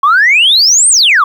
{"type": "exponential two-way sweep", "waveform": "sine", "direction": "up then down", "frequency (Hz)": [1078, 9050, 1078], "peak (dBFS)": -3, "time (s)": [0.03, 1.24], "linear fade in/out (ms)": 5, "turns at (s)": 0.89, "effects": ["tanh soft clip ceiling -1 dBFS", "7-bit"]}